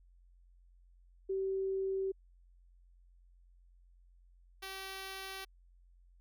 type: tone pair in turn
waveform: sine / 5% pulse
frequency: 384.9 / 384.9 Hz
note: G4 / G4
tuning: -32 / -32 cents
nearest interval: unison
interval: 0 cents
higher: neither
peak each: -32 / -31 dBFS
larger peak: second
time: 1.29-2.12 / 4.62-5.45 s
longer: neither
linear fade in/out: 10 ms
effects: added 44 Hz sine -60 dBFS peak until 6.2 s